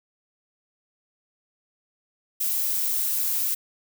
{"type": "noise with high-pass filter sweep", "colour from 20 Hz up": "violet", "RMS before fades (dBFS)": -25, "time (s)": [2.4, 3.55], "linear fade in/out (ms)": 10, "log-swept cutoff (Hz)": [430, 1100], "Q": 1.6, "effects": []}